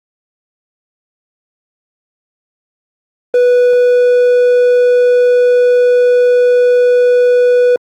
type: tone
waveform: triangle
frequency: 492 Hz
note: B4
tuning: 7 cents flat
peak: -4 dBFS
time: 3.34-7.76 s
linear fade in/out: 2 ms
effects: Opus 24 kbps

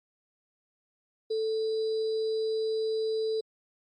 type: tone with sample-and-hold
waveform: sine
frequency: 440 Hz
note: A4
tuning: in tune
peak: -26 dBFS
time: 1.3-3.41 s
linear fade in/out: 10 ms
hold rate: 4410 Hz
effects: MP3 32 kbps

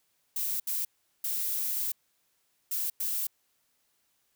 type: noise bursts at uneven times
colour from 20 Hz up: violet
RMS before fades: -31 dBFS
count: 5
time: 0.36-0.6 / 0.67-0.85 / 1.24-1.92 / 2.71-2.9 / 3-3.27 s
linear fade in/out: 5 ms
effects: white hiss -73 dBFS RMS until 4.35 s

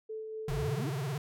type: tone with tremolo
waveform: sine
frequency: 437.6 Hz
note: A4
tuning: 9 cents flat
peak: -36 dBFS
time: 0.09-0.82 s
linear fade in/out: 10 ms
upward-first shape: sine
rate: 4.1 Hz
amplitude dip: 30%
type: tone with vibrato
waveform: square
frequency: 138.59 Hz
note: C#3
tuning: in tune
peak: -33 dBFS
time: 0.48-1.18 s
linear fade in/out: 2 ms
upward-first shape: triangle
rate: 18 Hz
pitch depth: 230 cents each way
type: exponential sweep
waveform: sine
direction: up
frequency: 31.82 to 369 Hz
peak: -36 dBFS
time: 0.49-0.9 s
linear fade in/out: 10 ms
effects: none

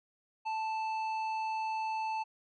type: tone with tanh clipping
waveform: sine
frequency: 880 Hz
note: A5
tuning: in tune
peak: -34 dBFS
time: 0.45-2.24 s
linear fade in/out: 20 ms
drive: 14 dB
effects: low-pass 4000 Hz 12 dB/octave

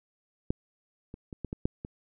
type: clicks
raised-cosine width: 3 ms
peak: -14 / -28 / -27 / -21 / -21 / -13 / -24 dBFS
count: 7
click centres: 0.505 / 1.141 / 1.328 / 1.447 / 1.529 / 1.655 / 1.849 s
effects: none

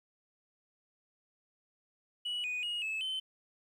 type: tone with pitch steps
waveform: sine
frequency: 2935 / 2475 / 2878 / 2602 / 3068 Hz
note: F#7 / D#7 / F#7 / E7 / G7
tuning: -15 / -10 / -49 / -23 / -38 cents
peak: -31 dBFS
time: 2.25-3.2 s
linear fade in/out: 10 ms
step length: 190 ms
effects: tanh soft clip ceiling -32 dBFS + 11-bit

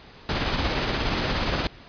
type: noise with tremolo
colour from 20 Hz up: pink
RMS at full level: -23 dBFS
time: 0.29-1.67 s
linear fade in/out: 0 ms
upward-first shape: triangle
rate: 17 Hz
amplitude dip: 40%
effects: pink hiss -47 dBFS RMS until 1.88 s + resampled to 11025 Hz

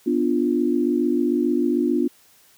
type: chord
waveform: sine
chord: B diminished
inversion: none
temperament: equal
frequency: 246.9 / 293.7 / 349.2 Hz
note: B3 / D4 / F4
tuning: 0 / 0 / 0 cents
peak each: -22 dBFS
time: 0.06-2.08 s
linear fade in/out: 10 ms
effects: white hiss -55 dBFS RMS until 2.57 s + high-pass 60 Hz 12 dB/octave

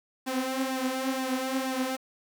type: tone with flanger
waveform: sawtooth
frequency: 261.6 Hz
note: C4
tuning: in tune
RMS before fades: -30 dBFS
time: 0.26-1.97 s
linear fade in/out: 20 ms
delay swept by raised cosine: 1.1 to 6.3 ms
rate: 2.1 Hz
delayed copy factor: +0.65
effects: 8-bit

